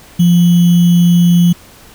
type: tone with sample-and-hold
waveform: sine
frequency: 173.5 Hz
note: F3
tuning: 11 cents flat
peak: -5 dBFS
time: 0.19-1.53 s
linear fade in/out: 10 ms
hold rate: 3150 Hz
effects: pink hiss -40 dBFS RMS until 1.94 s